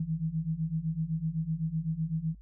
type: beating tone pair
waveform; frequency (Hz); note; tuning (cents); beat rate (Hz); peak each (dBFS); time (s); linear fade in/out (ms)
sine; 156.2 / 164.1; D#3 / E3; +7 / -8; 7.9; -33 / -31; 0-2.35; 5
effects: noise-tail reverb RT60 0.1 s tail -25 dB re dry + added 52 Hz sine -48 dBFS peak until 2.41 s